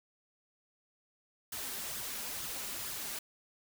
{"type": "noise with flanger", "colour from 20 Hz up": "white", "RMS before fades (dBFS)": -40, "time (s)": [1.52, 3.19], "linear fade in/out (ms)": 5, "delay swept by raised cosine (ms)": [0.59, 5.09], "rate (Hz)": 2.2, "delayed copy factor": 0.5, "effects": []}